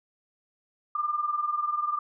sine tone pair together, 1193.8 / 1214 Hz, D6 / D#6, +28 / -43 cents, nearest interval unison, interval 29 cents, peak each -27 / -31 dBFS, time 0.95-1.99 s, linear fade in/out 5 ms, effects none

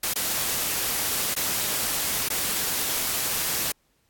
white noise with dropouts, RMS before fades -26 dBFS, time 0.03-3.72 s, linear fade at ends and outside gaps 5 ms, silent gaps 0.137-0.157 / 1.343-1.363 / 2.287-2.301 s, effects pink hiss -68 dBFS RMS until 4.09 s + AAC 64 kbps

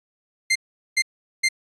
sawtooth tone bursts, 2093 Hz, C7, in tune, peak -13 dBFS, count 3, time 0.5-1.488 s, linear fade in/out 10 ms, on 56 ms, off 410 ms, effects resampled to 22050 Hz

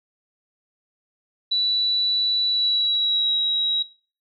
sine tone with pitch glide, 3951 to 3847 Hz, B7 to B7, 0 to -46 cents, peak -18 dBFS, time 1.51-3.83 s, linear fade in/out 10 ms, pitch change -46 cents, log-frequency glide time 2.47-3.35 s, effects noise-tail reverb RT60 0.4 s tail -21 dB re dry

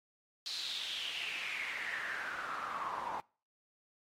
pink noise with band-pass filter sweep, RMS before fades -40 dBFS, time 0.46-3.2 s, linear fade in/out 0 ms, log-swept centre 4300 to 900 Hz, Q 6.3, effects noise-tail reverb RT60 0.4 s tail -25 dB re dry + AAC 48 kbps

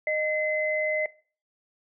sine tone pair together, 615.8 / 2047 Hz, D#5 / C7, -18 / -38 cents, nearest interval octave + major sixth, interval 2080 cents, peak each -26 dBFS, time 0.07-1.06 s, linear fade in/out 2 ms, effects noise-tail reverb RT60 0.4 s tail -20 dB re dry

